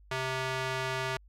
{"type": "tone with band-pass filter", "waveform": "square", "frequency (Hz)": 130.81, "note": "C3", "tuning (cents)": 0, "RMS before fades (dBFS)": -33, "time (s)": [0.11, 1.17], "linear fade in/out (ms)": 5, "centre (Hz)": 1900, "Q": 0.59, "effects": ["added 50 Hz sine -54 dBFS peak until 1.28 s"]}